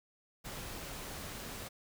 pink noise, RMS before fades -44 dBFS, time 0.44-1.69 s, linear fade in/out 20 ms, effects none

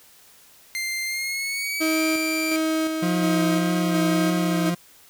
sawtooth tone with pitch glide, 2093 to 2349 Hz, C7 to D7, 0 to 0 cents, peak -22 dBFS, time 0.75-2.56 s, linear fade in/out 0 ms, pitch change +200 cents, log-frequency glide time 1.05-2.03 s
35% pulse tone with tremolo, 317.4 Hz, D#4, 35 cents sharp, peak -19 dBFS, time 1.8-4.71 s, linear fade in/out 20 ms, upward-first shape square, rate 1.4 Hz, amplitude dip 35%
40% pulse tone with vibrato, 175.6 Hz, F3, 10 cents sharp, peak -21 dBFS, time 3.02-4.75 s, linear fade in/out 10 ms, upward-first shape triangle, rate 1.7 Hz, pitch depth 24 cents each way
effects white hiss -52 dBFS RMS until 5.09 s

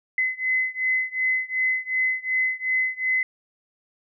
sine beating tone pair, 2034 / 2036.7 Hz, C7 / C7, -50 / -47 cents, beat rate 2.7 Hz, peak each -24 / -25 dBFS, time 0.18-3.23 s, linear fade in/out 2 ms, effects none

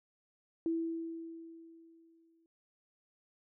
sine tone with exponential decay, 329.6 Hz, E4, in tune, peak -29 dBFS, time 0.66-2.46 s, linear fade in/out 1 ms, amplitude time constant 390 ms, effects none

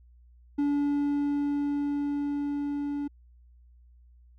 triangle tone with level ramp, 287.4 Hz, D4, 37 cents flat, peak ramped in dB -21 to -27 dBFS, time 0.58-3.08 s, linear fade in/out 10 ms, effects added 60 Hz sine -53 dBFS peak until 4.38 s

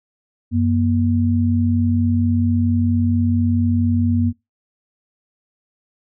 sine tone pair together, 93.9 / 238.3 Hz, F#2 / A#3, +26 / +38 cents, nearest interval octave + major third, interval 1612 cents, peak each -17 dBFS, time 0.51-4.33 s, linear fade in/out 50 ms, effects noise-tail reverb RT60 0.2 s tail -21 dB re dry

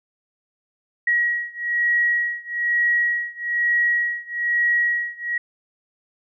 sine beating tone pair, 1906 / 1907.1 Hz, A#6 / A#6, +38 / +39 cents, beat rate 1.1 Hz, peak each -21 / -22 dBFS, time 1.07-5.38 s, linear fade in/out 5 ms, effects none

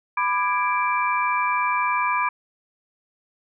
sine tone cluster, 996 / 1189 / 1652 / 2345 Hz, B5 / D6 / G#6 / D7, +14 / +21 / -10 / -3 cents, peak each -22 / -26 / -30 / -26 dBFS, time 0.17-2.29 s, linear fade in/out 5 ms, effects none

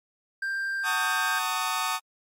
triangle tone, 1583 Hz, G6, 17 cents sharp, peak -25 dBFS, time 0.42-1.39 s, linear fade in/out 5 ms
sawtooth chord, D# half-diminished seventh, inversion first, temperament just, 746.7 / 896 / 1120.1 / 1244.5 Hz, F#5 / A5 / C#6 / D#6, +16 / +31 / +18 / 0 cents, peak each -30 / -28 / -28 / -26 dBFS, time 0.83-2 s, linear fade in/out 50 ms
effects MP3 64 kbps

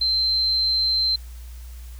sine tone, 4113 Hz, C8, 30 cents flat, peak -18 dBFS, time 0.01-1.16 s, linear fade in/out 5 ms, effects added 60 Hz sine -35 dBFS peak until 1.99 s + white hiss -51 dBFS RMS until 1.99 s

